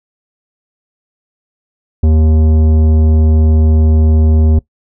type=tone with tanh clipping; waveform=sine; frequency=78.4 Hz; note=D#2; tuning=14 cents sharp; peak=-8 dBFS; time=2.03-4.59 s; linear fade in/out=5 ms; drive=13 dB; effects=noise-tail reverb RT60 0.1 s tail -19 dB re dry